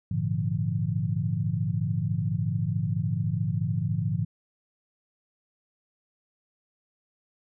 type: tone cluster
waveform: sine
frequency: 102.3 / 116.2 / 145.6 / 170.1 Hz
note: G#2 / A#2 / D3 / F3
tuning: -26 / -5 / -15 / -45 cents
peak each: -30 dBFS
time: 0.11-4.25 s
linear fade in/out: 5 ms
effects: none